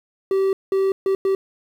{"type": "tone bursts at uneven times", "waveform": "triangle", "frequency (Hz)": 386.4, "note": "G4", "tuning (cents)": -25, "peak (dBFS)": -14, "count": 4, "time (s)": [[0.31, 0.53], [0.72, 0.92], [1.06, 1.15], [1.25, 1.35]], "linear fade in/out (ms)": 2, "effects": ["8-bit"]}